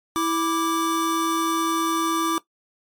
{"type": "tone pair together", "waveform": "square", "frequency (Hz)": [328.5, 1174.7], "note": ["E4", "D6"], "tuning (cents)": [-6, 0], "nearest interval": "octave + minor seventh", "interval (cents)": 2206, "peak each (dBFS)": -24, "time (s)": [0.16, 2.38], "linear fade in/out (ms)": 0, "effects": ["noise-tail reverb RT60 0.1 s tail -17 dB re dry", "MP3 96 kbps"]}